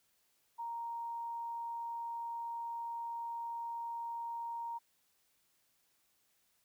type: tone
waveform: sine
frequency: 932.3 Hz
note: A#5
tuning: in tune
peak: -38 dBFS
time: 0.58-4.79 s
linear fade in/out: 20 ms
effects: white hiss -75 dBFS RMS until 6.64 s